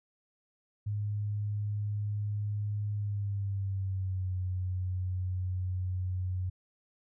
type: tone with pitch glide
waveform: sine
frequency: 103.83 to 91.97 Hz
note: G#2 to F#2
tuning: 0 to -10 cents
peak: -30 dBFS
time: 0.86-6.5 s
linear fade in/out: 10 ms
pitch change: -210 cents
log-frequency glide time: 2.93-4.36 s
effects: none